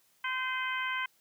harmonic tone with a mistuned harmonic, 516 Hz, C5, 24 cents flat, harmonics 2 / 3 / 4 / 5 / 6, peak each -36 / -35 / -36 / -41 / -41 dBFS, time 0.24-1.06 s, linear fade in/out 5 ms, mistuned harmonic 5, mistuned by -31 cents, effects white hiss -68 dBFS RMS until 1.2 s + high-pass 80 Hz 12 dB/octave

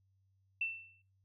sine tone with exponential decay, 2680 Hz, E7, 28 cents sharp, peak -30 dBFS, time 0.61-1.02 s, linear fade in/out 5 ms, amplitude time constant 87 ms, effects noise-tail reverb RT60 0.3 s tail -26 dB re dry + added 96 Hz sine -70 dBFS peak until 1.24 s

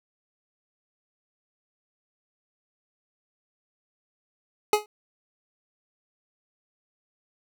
25% pulse tone with exponential decay, 420.8 Hz, G#4, 23 cents sharp, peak -10 dBFS, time 4.73-4.86 s, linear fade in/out 2 ms, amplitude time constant 28 ms, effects none

